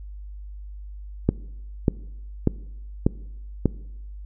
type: click train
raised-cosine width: 3 ms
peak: -4 dBFS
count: 5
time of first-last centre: 1.29-3.657 s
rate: 1.69 Hz
effects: noise-tail reverb RT60 0.9 s tail -21 dB re dry + added 50 Hz sine -35 dBFS peak until 4.25 s